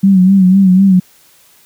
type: tone with vibrato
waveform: sine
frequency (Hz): 189.5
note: F#3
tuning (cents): +42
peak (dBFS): -4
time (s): 0.03-1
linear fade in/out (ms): 10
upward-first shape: sine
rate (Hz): 4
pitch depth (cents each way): 69
effects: white hiss -47 dBFS RMS until 1.65 s